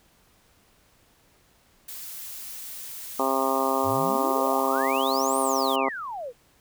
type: noise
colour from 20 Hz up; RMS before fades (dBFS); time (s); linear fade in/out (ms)
blue; -38; 1.88-5.76; 5
type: harmonic tone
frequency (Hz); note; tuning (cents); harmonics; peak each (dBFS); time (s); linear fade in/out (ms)
134.1; C3; +43; 2 / 3 / 4 / 5 / 6 / 7 / 8 / 9; -30 / -30 / -30 / -30 / -30 / -30 / -30 / -30; 3.19-5.89; 5
type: exponential two-way sweep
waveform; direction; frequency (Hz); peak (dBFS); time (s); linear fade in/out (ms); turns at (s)
sine; up then down; 86.9 to 9830 to 451.1; -31; 3.83-6.33; 50; 5.4
effects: pink hiss -61 dBFS RMS until 6.6 s